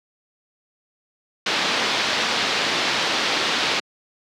white low-pass noise, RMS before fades -22 dBFS, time 1.46-3.8 s, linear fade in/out 5 ms, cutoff 4500 Hz, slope 24 dB/octave, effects high-pass 200 Hz 12 dB/octave

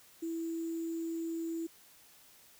sine tone with sample-and-hold, 329.6 Hz, E4, in tune, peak -34 dBFS, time 0.22-1.67 s, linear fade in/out 10 ms, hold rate 7350 Hz, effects white hiss -60 dBFS RMS until 2.59 s

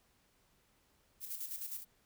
violet noise with tremolo, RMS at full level -41 dBFS, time 1.2-1.85 s, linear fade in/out 50 ms, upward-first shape square, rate 9.7 Hz, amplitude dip 55%, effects pink hiss -72 dBFS RMS until 2.05 s

